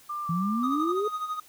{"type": "tone with vibrato", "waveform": "sine", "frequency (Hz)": 1181, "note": "D6", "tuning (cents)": 9, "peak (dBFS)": -30, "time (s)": [0.09, 0.93], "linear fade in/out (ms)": 10, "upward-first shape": "square", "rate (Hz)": 3, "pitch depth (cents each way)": 15}
{"type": "exponential sweep", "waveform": "sine", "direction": "up", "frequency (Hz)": [161.4, 435.9], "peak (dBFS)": -25, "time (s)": [0.29, 1.08], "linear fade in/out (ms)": 5}
{"type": "tone with tremolo", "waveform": "triangle", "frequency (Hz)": 1246, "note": "D#6", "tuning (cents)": 2, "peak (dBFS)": -25, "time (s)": [0.63, 1.4], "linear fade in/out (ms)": 5, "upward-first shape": "sine", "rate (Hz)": 12, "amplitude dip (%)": 65}
{"effects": ["white hiss -55 dBFS RMS until 1.48 s"]}